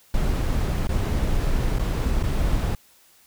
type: noise with dropouts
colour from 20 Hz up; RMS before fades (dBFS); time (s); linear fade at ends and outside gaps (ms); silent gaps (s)
brown; -22; 0.14-2.75; 2; 0.872-0.891 / 1.786-1.794 / 2.228-2.236
effects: white hiss -56 dBFS RMS until 3.26 s